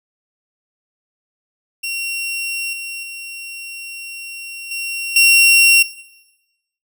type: tone with level steps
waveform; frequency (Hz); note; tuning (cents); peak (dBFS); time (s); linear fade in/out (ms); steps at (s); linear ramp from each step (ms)
sawtooth; 2740; F7; -34; -18 / -23 / -26 / -19 / -5; 1.83-5.83; 10; 2.73 / 3.03 / 4.71 / 5.16; 2
effects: noise-tail reverb RT60 1.0 s tail -18 dB re dry